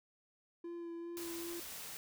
triangle tone with vibrato, 340 Hz, F4, 46 cents flat, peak -40 dBFS, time 0.64-1.6 s, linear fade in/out 5 ms, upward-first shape sine, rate 2.5 Hz, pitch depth 16 cents each way
white noise, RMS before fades -47 dBFS, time 1.17-1.97 s, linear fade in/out 0 ms
effects none

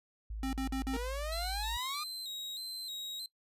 sine tone, 53.3 Hz, G#1, 46 cents sharp, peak -37 dBFS, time 0.3-1.77 s, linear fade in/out 5 ms
square tone bursts, 265.3 Hz, C4, 24 cents sharp, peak -34 dBFS, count 4, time 0.43-0.968 s, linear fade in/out 2 ms, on 100 ms, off 46 ms
sawtooth exponential sweep, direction up, 452.6 to 1236 Hz, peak -34 dBFS, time 0.93-2.04 s, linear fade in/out 10 ms
40% pulse tone with vibrato, 3947 Hz, B7, 2 cents flat, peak -38 dBFS, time 1.32-3.26 s, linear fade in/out 2 ms, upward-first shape square, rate 1.6 Hz, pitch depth 64 cents each way
effects noise-tail reverb RT60 0.1 s tail -21 dB re dry + resampled to 32000 Hz

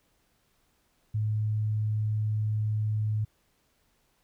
sine tone, 107.3 Hz, A2, 43 cents flat, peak -25 dBFS, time 1.14-3.25 s, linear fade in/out 10 ms, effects pink hiss -70 dBFS RMS until 4.23 s

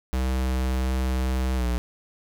square tone with pitch glide, 64.4 to 60.44 Hz, C2 to B1, -27 to -37 cents, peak -23 dBFS, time 0.13-1.78 s, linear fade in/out 0 ms, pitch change -110 cents, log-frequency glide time 1.56-1.66 s, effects none

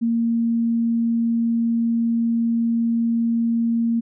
sine tone, 231.3 Hz, A#3, 13 cents flat, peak -17 dBFS, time 0.01-4.01 s, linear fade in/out 20 ms, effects none

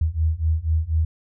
sine beating tone pair, 77.78 / 81.88 Hz, D#2 / E2, 0 / -11 cents, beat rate 4.1 Hz, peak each -22 / -21 dBFS, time 0.01-1.05 s, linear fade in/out 5 ms, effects none

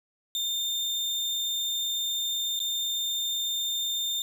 35% pulse tone with dropouts, 3614 Hz, A7, 46 cents sharp, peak -25 dBFS, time 0.35-4.22 s, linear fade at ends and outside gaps 1 ms, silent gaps 2.592-2.601 s, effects none

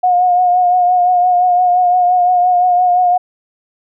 sine tone with vibrato, 720 Hz, F#5, 47 cents flat, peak -8 dBFS, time 0.03-3.18 s, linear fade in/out 10 ms, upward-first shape triangle, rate 5.8 Hz, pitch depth 36 cents each way, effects none

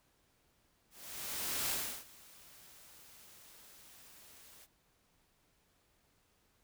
white noise with ADSR envelope, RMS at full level -35 dBFS, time 0.9-4.67 s, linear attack 800 ms, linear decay 340 ms, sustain -23 dB, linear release 34 ms, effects pink hiss -73 dBFS RMS until 6.63 s

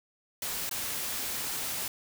white noise with dropouts, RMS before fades -34 dBFS, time 0.42-1.88 s, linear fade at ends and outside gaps 2 ms, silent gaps 0.694-0.711 s, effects none

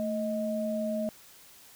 sine tone pair together, 221.6 / 626.8 Hz, A3 / D#5, +13 / +13 cents, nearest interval octave + tritone, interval 1800 cents, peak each -31 / -31 dBFS, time 0-1.09 s, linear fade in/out 0 ms, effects white hiss -54 dBFS RMS until 1.75 s

